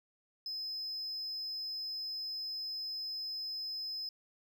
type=tone; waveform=triangle; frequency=5100 Hz; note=D#8; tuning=42 cents sharp; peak=-36 dBFS; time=0.46-4.09 s; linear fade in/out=2 ms; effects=none